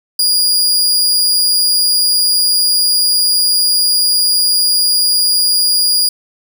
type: tone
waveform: sawtooth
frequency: 4857 Hz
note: D#8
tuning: 43 cents flat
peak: -7 dBFS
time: 0.19-6.09 s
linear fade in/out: 5 ms
effects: none